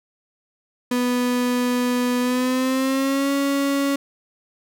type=tone with pitch glide; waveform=35% pulse; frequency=246.9 to 278.7 Hz; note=B3 to C#4; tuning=0 to +9 cents; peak=-17 dBFS; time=0.91-3.96 s; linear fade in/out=5 ms; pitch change=+209 cents; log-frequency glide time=2.2-3.31 s; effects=none